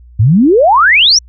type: exponential sweep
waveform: sine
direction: up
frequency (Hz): 96 to 6000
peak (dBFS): -4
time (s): 0.19-1.19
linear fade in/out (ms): 10
effects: added 60 Hz sine -35 dBFS peak until 1.28 s